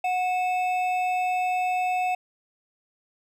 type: tone pair together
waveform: triangle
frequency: 732.4 / 2612 Hz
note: F#5 / E7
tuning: -18 / -17 cents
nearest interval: octave + minor seventh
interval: 2201 cents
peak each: -21 / -30 dBFS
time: 0.04-2.15 s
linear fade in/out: 5 ms
effects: none